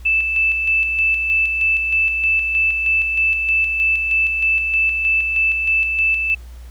sine tone with tremolo, 2637 Hz, E7, in tune, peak -13 dBFS, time 0.05-6.35 s, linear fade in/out 10 ms, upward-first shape square, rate 3.2 Hz, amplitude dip 40%, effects added 60 Hz sine -33 dBFS peak until 6.7 s + pink hiss -50 dBFS RMS until 6.7 s

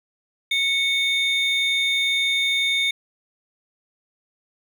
triangle tone pair together, 2217 / 3631 Hz, C#7 / A#7, 0 / -46 cents, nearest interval major sixth, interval 854 cents, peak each -20 dBFS, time 0.51-2.91 s, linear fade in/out 5 ms, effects none

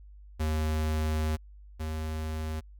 square tone pair in turn, 77.78 / 78.41 Hz, D#2 / D#2, 0 / +14 cents, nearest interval unison, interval 14 cents, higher second, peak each -27 / -32 dBFS, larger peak first, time 0.39-1.37 / 1.79-2.61 s, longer first, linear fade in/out 20 ms, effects added 50 Hz sine -47 dBFS peak until 2.79 s

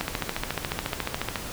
click train, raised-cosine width 0.3 ms, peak -10 dBFS, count 20, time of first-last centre 0.01-1.358 s, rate 14.1 Hz, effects pink hiss -36 dBFS RMS until 1.52 s

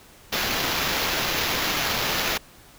white noise with sample-and-hold, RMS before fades -25 dBFS, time 0.32-2.38 s, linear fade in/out 10 ms, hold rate 8820 Hz, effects pink hiss -50 dBFS RMS until 2.78 s

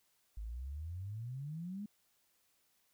sine exponential sweep, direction up, 50.7 to 213.4 Hz, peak -40 dBFS, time 0.37-1.86 s, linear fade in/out 5 ms, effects white hiss -75 dBFS RMS until 2.93 s

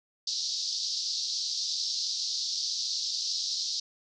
pink band-pass noise, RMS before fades -32 dBFS, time 0.27-3.8 s, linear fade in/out 5 ms, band 4100 to 5700 Hz, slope 48 dB/octave, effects none

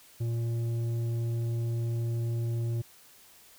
sine tone with tanh clipping, 116.54 Hz, A#2, in tune, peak -29 dBFS, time 0.2-2.82 s, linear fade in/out 10 ms, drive 8 dB, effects white hiss -56 dBFS RMS until 3.58 s

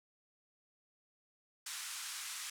white band-pass noise, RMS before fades -44 dBFS, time 1.66-2.5 s, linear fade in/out 5 ms, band 1100 to 10000 Hz, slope 24 dB/octave, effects none

